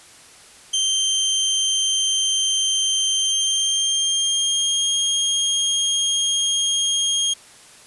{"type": "tone with pitch glide", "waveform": "25% pulse", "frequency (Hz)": [3136, 3243], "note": ["G7", "G#7"], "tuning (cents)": [0, -42], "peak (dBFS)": -14, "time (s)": [0.73, 7.34], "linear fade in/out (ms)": 10, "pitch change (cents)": 58, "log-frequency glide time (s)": [3.13, 4.9], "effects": ["white hiss -46 dBFS RMS until 7.86 s", "resampled to 24000 Hz"]}